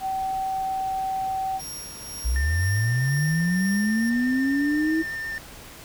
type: tone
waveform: sine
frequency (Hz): 765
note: G5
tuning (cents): -42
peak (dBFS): -24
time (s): 0-1.61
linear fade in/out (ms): 50
type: tone with tremolo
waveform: 20% pulse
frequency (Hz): 5600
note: F8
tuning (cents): +4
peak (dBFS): -28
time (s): 1.59-4.1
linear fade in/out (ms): 10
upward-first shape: sine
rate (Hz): 2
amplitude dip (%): 50
type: linear sweep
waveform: sine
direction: up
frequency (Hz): 53.3 to 326.2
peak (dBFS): -20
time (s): 2.24-5.03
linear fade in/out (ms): 20
type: tone with vibrato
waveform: triangle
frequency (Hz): 1800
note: A6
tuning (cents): +39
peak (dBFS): -27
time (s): 2.36-5.38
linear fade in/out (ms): 0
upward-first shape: sine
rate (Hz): 8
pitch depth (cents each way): 10
effects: pink hiss -43 dBFS RMS until 5.84 s